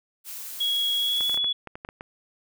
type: noise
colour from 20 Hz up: blue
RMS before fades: -37 dBFS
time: 0.24-1.39 s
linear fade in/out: 50 ms
type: tone with pitch glide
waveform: sine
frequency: 3322 to 3394 Hz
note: G#7 to G#7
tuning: 0 to +37 cents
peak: -22 dBFS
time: 0.6-1.53 s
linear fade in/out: 10 ms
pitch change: +37 cents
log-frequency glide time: 0.98-1.28 s
type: clicks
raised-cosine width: 0.5 ms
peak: -22 dBFS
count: 10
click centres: 1.208 / 1.296 / 1.344 / 1.375 / 1.444 / 1.673 / 1.755 / 1.849 / 1.889 / 2.009 s
effects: none